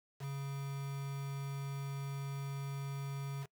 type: tone with quantisation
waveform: triangle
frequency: 138.59 Hz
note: C#3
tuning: in tune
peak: -36 dBFS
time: 0.19-3.47 s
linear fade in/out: 50 ms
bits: 8
effects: noise-tail reverb RT60 0.1 s tail -23 dB re dry